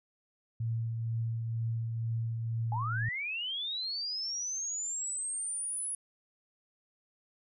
sine tone with tremolo, 114.3 Hz, A#2, 34 cents flat, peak -29 dBFS, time 0.6-3.09 s, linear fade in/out 5 ms, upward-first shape triangle, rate 2.1 Hz, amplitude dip 35%
sine linear sweep, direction up, 800 to 10400 Hz, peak -33 dBFS, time 2.72-5.95 s, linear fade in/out 2 ms
effects none

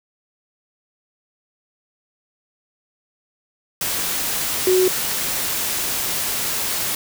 sine tone in noise, 370 Hz, F#4, in tune, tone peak -13 dBFS, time 4.67-4.88 s, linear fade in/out 2 ms, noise white, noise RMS -23 dBFS, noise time 3.81-6.95 s, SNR +7 dB, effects none

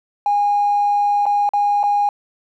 triangle tone with dropouts, 819 Hz, G#5, 24 cents flat, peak -10 dBFS, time 0.26-2.09 s, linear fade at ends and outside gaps 2 ms, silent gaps 1.256-1.264 / 1.491-1.535 / 1.831-1.837 s, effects tanh soft clip ceiling -11 dBFS

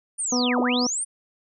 sine linear two-way sweep, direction down then up, 9397 to 256 to 9397 Hz, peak -24 dBFS, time 0.18-1.05 s, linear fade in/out 20 ms, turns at 0.6 s
harmonic tone, 246.9 Hz, B3, in tune, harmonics 1 / 2 / 3 / 4 / 5, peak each -22 / -28 / -32 / -34 / -36 dBFS, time 0.32-0.87 s, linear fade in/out 5 ms
effects none

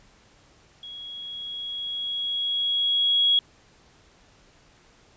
sine tone with level ramp, 3322 Hz, G#7, in tune, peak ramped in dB -37 to -16 dBFS, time 0.83-3.39 s, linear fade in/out 2 ms, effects pink hiss -57 dBFS RMS until 5.16 s + resampled to 16000 Hz

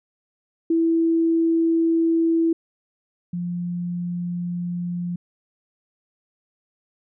sine tone pair in turn, 329.6 / 175.31 Hz, E4 / F3, 0 / +7 cents, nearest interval major seventh, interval 1093 cents, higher first, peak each -16 / -24 dBFS, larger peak first, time 0.7-2.53 / 3.33-5.16 s, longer neither, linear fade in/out 5 ms, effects none

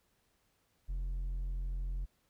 sine tone with hard clipping, 43.65 Hz, F1, in tune, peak -35 dBFS, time 0.88-2.06 s, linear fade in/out 20 ms, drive 3 dB, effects pink hiss -75 dBFS RMS until 2.29 s

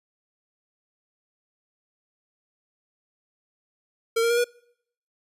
square tone with pitch steps, 456.6 / 465.1 / 473.8 / 482.6 Hz, A#4 / A#4 / A#4 / B4, -36 / -4 / +28 / -40 cents, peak -20 dBFS, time 4.16-4.444 s, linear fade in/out 10 ms, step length 71 ms, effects noise-tail reverb RT60 0.7 s tail -26 dB re dry + resampled to 32000 Hz

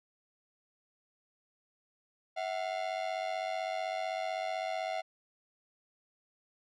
45% pulse ring-modulated tone, 698.5 Hz, F5, in tune, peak -30 dBFS, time 2.36-5.02 s, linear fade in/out 20 ms, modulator 47.9 Hz, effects low-pass 4000 Hz 12 dB/octave

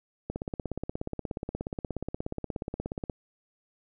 click train, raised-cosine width 2 ms, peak -19 dBFS, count 48, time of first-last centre 0.3-3.098 s, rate 16.8 Hz, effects none

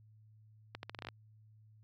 accelerating click train, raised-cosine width 0.3 ms, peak -26 dBFS, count 9, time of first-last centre 0.75-1.087 s, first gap 81 ms, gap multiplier 0.8, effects added 108 Hz sine -59 dBFS peak until 1.83 s

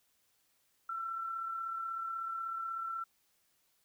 sine tone with amplitude modulation, 1345 Hz, E6, 34 cents sharp, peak -34 dBFS, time 0.89-3.04 s, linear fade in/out 5 ms, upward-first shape sine, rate 36.3 Hz, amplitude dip 40%, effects white hiss -74 dBFS RMS until 3.84 s

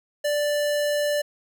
square tone, 587.3 Hz, D5, in tune, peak -22 dBFS, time 0.24-1.22 s, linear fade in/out 10 ms, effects none

